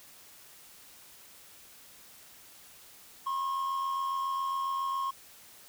triangle tone pair together, 992 / 1079.3 Hz, B5 / C#6, +7 / -47 cents, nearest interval minor second, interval 146 cents, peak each -39 / -28 dBFS, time 3.26-5.11 s, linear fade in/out 10 ms, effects white hiss -54 dBFS RMS until 5.68 s

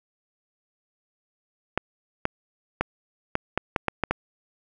clicks, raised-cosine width 0.5 ms, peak -7 dBFS, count 9, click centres 1.776 / 2.254 / 2.81 / 3.354 / 3.576 / 3.762 / 3.883 / 4.037 / 4.11 s, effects none

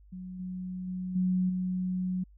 sine tone with level steps, 183.6 Hz, F#3, 13 cents flat, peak -38 / -34 / -32 / -24 / -28 dBFS, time 0.12-2.24 s, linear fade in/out 10 ms, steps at 0.39 / 0.87 / 1.15 / 1.49 s, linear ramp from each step 10 ms, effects added 50 Hz sine -53 dBFS peak until 2.37 s

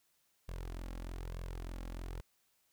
sawtooth tone with flanger, 43.32 Hz, F1, 13 cents flat, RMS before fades -43 dBFS, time 0.48-2.21 s, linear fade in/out 10 ms, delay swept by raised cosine 1.8 to 3.7 ms, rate 1.1 Hz, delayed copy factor +0.55, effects white hiss -75 dBFS RMS until 2.72 s

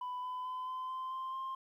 sine tone with pitch steps, 996 / 1005.8 / 1015.8 / 1025.8 / 1035.9 / 1046.1 / 1056.4 Hz, B5 / B5 / B5 / C6 / C6 / C6 / C6, +14 / +31 / +48 / -35 / -18 / -1 / +16 cents, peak -35 dBFS, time 0.01-1.55 s, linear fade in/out 5 ms, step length 220 ms, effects tanh soft clip ceiling -36 dBFS + 12-bit

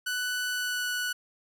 sawtooth tone with pitch glide, 1489 to 1477.9 Hz, F#6 to F#6, +11 to -2 cents, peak -25 dBFS, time 0.06-1.13 s, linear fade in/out 10 ms, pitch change -13 cents, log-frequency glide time 0.51-0.87 s, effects none

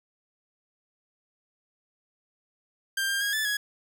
sawtooth tone with pitch steps, 1586 / 1598 / 1640 / 1746 / 1670 Hz, G6 / G6 / G#6 / A6 / G#6, +20 / +33 / -22 / -14 / +9 cents, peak -22 dBFS, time 2.97-3.57 s, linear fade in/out 5 ms, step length 120 ms, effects none

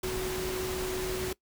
sine tone in noise, 371.3 Hz, F#4, 6 cents sharp, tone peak -32 dBFS, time 0.03-1.33 s, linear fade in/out 5 ms, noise pink, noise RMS -36 dBFS, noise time 0.03-1.33 s, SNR +1 dB, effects noise-tail reverb RT60 0.1 s tail -21 dB re dry

